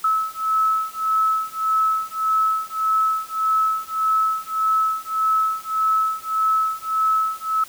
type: beating tone pair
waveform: sine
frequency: 1298 / 1299.7 Hz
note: E6 / E6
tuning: -27 / -25 cents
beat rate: 1.7 Hz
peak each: -21 dBFS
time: 0.04-7.64 s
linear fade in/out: 5 ms
effects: white hiss -43 dBFS RMS until 7.68 s